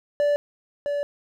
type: tone pair in turn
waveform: triangle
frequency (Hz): 582 / 576.3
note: D5 / D5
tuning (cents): -16 / -33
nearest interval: unison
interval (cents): 17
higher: first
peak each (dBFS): -16 / -21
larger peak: first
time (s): 0.2-0.36 / 0.86-1.03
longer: second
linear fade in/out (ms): 0
effects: none